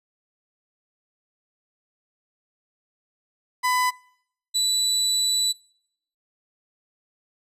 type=tone pair in turn; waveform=30% pulse; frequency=1001 / 3961 Hz; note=B5 / B7; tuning=+23 / +4 cents; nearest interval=2 octaves; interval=2381 cents; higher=second; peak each=-17 dBFS; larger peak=neither; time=3.63-3.91 / 4.54-5.53 s; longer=second; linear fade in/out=20 ms; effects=noise-tail reverb RT60 0.7 s tail -24 dB re dry + resampled to 32000 Hz